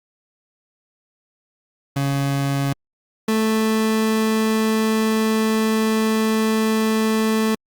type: tone pair in turn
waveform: 30% pulse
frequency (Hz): 139.1 / 219.7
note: C#3 / A3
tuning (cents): +6 / -2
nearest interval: minor sixth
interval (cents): 792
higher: second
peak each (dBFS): -16 / -14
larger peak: second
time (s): 1.96-2.73 / 3.28-7.55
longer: second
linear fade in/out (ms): 5
effects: Opus 48 kbps